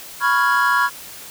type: chord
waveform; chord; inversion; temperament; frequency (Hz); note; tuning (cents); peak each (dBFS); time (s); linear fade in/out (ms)
triangle; C# dominant seventh; third; equal; 987.8 / 1108.7 / 1396.9 / 1661.2; B5 / C#6 / E#6 / G#6; 0 / 0 / 0 / 0; -18; 0.2-0.9; 50
effects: white hiss -37 dBFS RMS until 1.3 s